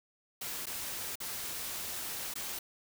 white noise with dropouts, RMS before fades -39 dBFS, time 0.41-2.59 s, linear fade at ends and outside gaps 5 ms, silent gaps 0.657-0.667 / 1.156-1.202 / 2.339-2.355 s, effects none

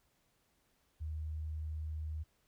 sine tone, 77.7 Hz, D#2, 2 cents flat, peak -37 dBFS, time 1-2.24 s, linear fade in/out 20 ms, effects pink hiss -75 dBFS RMS until 2.47 s

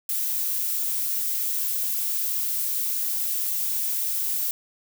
violet noise, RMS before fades -26 dBFS, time 0.09-4.51 s, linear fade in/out 2 ms, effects none

